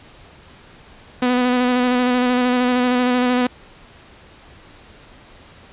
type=tone with vibrato; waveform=sawtooth; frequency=248.7 Hz; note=B3; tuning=12 cents sharp; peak=-11 dBFS; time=1.22-3.47 s; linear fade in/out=5 ms; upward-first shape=square; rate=13 Hz; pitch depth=17 cents each way; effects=pink hiss -45 dBFS RMS until 5.72 s + resampled to 8000 Hz